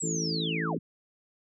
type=linear sweep; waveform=sine; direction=down; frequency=7900 to 87.2 Hz; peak=-31 dBFS; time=0-0.79 s; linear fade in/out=10 ms
type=harmonic tone; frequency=55 Hz; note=A1; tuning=in tune; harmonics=3 / 4 / 5 / 6 / 7 / 8; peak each=-32 / -40 / -38 / -37 / -47 / -37 dBFS; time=0.02-0.78 s; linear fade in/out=20 ms
effects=none